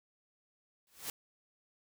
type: noise with exponential growth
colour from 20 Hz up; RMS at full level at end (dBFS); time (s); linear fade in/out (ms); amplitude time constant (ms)
white; -36; 0.87-1.1; 1; 49
effects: none